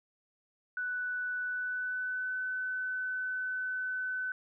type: tone with pitch glide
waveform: sine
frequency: 1487 to 1509.5 Hz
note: F#6 to F#6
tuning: +8 to +34 cents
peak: -32 dBFS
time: 0.77-4.32 s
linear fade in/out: 2 ms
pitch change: +26 cents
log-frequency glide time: 1.44-2.36 s
effects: none